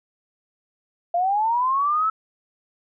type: linear sweep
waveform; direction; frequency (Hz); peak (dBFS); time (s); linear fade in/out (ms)
sine; up; 679 to 1318.5; -18; 1.14-2.1; 5
effects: none